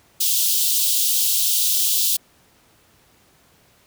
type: high-pass noise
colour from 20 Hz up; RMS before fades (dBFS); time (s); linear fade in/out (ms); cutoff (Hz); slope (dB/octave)
white; -19; 0.2-2.17; 10; 3000; 48
effects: pink hiss -56 dBFS RMS until 3.86 s + high-pass 60 Hz 12 dB/octave